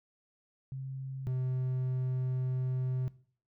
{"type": "tone pair in turn", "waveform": ["sine", "triangle"], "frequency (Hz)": [133.3, 128.5], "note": ["C3", "C3"], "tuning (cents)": [33, -31], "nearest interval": "minor second", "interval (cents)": 64, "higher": "first", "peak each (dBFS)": [-36, -28], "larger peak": "second", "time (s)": [[0.72, 1.27], [1.27, 3.08]], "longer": "second", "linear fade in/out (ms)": 0, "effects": ["noise-tail reverb RT60 0.5 s tail -19 dB re dry"]}